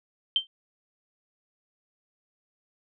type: tone with exponential decay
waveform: sine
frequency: 3130 Hz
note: G7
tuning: 3 cents flat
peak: -16 dBFS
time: 0.36-0.47 s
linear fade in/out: 1 ms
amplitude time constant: 22 ms
effects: none